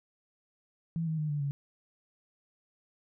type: tone with pitch steps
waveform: sine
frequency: 165.2 / 158.84 / 152.72 / 146.84 / 141.18 Hz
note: E3 / D#3 / D#3 / D3 / C#3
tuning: +4 / +36 / -32 / 0 / +32 cents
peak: -29 dBFS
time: 0.96-1.51 s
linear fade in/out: 0 ms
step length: 110 ms
effects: none